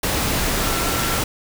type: tone in noise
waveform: sine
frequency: 1352 Hz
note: E6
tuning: 43 cents sharp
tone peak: -30 dBFS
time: 0.61-1.2 s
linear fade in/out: 5 ms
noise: pink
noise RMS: -21 dBFS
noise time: 0.03-1.24 s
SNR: -12 dB
effects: none